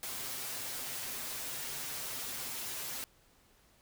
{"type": "noise with comb filter", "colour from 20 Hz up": "white", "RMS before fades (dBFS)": -40, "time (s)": [0.03, 3.04], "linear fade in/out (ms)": 0, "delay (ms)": 7.7, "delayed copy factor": 0.9, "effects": ["pink hiss -66 dBFS RMS until 3.81 s"]}